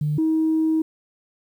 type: tone pair in turn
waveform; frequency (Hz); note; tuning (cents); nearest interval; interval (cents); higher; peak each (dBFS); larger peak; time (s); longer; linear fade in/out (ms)
sine; 150 / 317.8; D3 / D#4; +37 / +37; octave + minor second; 1300; second; -19 / -16; second; 0.01-0.18 / 0.18-0.82; second; 5
effects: tanh soft clip ceiling -13 dBFS + 9-bit